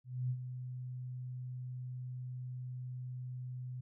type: tone with ADSR envelope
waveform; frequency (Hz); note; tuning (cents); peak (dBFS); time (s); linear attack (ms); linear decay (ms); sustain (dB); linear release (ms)
sine; 126.1; B2; +36; -31; 0.04-3.81; 260; 64; -9; 8
effects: none

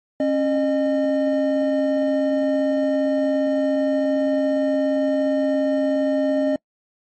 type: tone pair together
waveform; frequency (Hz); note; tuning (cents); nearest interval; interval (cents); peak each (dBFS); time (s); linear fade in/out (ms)
triangle; 272.7 / 610; C#4 / D#5; -28 / -34; octave + major second; 1394; -18; 0.2-6.56; 2
effects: noise-tail reverb RT60 0.1 s tail -26 dB re dry + MP3 32 kbps

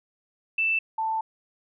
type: tone pair in turn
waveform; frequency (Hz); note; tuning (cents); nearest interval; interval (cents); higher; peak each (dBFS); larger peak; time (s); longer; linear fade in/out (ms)
sine; 2653 / 885.3; E7 / A5; +10 / +10; octave + perfect fifth; 1900; first; -21 / -24; first; 0.58-0.79 / 0.98-1.21; second; 5
effects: none

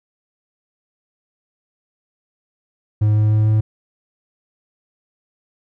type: tone with pitch steps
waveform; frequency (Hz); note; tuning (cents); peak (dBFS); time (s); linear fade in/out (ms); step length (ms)
triangle; 106.2 / 106.88 / 107.56 / 108.24; G#2 / A2 / A2 / A2; +39 / -50 / -39 / -28; -10; 3.01-3.61; 10; 150
effects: none

